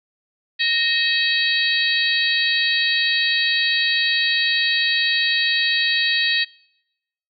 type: harmonic tone with a mistuned harmonic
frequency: 642 Hz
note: E5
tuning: 46 cents flat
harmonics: 3 / 4 / 5 / 6 / 7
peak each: -22 / -24 / -27 / -22 / -24 dBFS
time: 0.59-6.45 s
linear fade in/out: 20 ms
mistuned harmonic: 3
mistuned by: -59 cents
effects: noise-tail reverb RT60 0.9 s tail -25 dB re dry